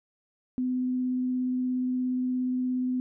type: tone with vibrato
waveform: sine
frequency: 253.1 Hz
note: B3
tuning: 43 cents sharp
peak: -25 dBFS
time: 0.58-3 s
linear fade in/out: 0 ms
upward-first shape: triangle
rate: 17 Hz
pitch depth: 9 cents each way
effects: none